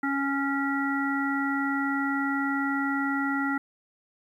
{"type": "harmonic tone", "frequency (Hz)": 277.2, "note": "C#4", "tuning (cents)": 0, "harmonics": [1, 3, 5, 7], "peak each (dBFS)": [-27, -34, -30, -33], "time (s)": [0.03, 3.58], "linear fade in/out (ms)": 5, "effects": ["10-bit"]}